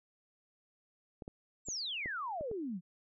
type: clicks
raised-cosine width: 2 ms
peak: -31 dBFS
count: 6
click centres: 1.222 / 1.279 / 1.686 / 2.059 / 2.41 / 2.514 s
type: exponential sweep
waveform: sine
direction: down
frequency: 7770 to 164.81 Hz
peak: -36 dBFS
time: 1.65-2.81 s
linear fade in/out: 50 ms
effects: none